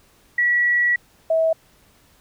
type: tone pair in turn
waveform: sine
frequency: 1935 / 647.4 Hz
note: B6 / E5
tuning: -36 / -31 cents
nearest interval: octave + perfect fifth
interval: 1895 cents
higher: first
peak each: -15 dBFS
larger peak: neither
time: 0.38-0.96 / 1.3-1.53 s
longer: first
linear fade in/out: 5 ms
effects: pink hiss -56 dBFS RMS until 2.2 s